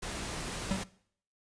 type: noise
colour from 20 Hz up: pink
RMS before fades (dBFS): -38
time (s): 0.02-0.84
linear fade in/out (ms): 10
type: tone with exponential decay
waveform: square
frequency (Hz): 191.6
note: G3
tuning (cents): -39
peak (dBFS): -26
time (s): 0.71-0.89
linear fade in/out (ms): 0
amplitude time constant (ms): 37
effects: noise-tail reverb RT60 0.6 s tail -20 dB re dry + resampled to 22050 Hz